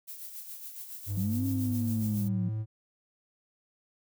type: noise with tremolo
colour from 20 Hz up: violet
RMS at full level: -41 dBFS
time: 0.07-2.29 s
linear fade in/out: 20 ms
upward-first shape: sine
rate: 7.2 Hz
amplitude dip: 50%
type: tone with pitch glide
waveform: triangle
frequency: 99.4 to 109.02 Hz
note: G2 to A2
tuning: +25 to -15 cents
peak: -28 dBFS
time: 1.06-2.66 s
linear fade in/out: 50 ms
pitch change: +160 cents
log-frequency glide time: 1.17-2.26 s
type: linear two-way sweep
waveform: sine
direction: up then down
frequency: 174.61 to 271.5 to 174.61 Hz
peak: -29 dBFS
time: 1.17-2.49 s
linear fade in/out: 5 ms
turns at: 1.46 s
effects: none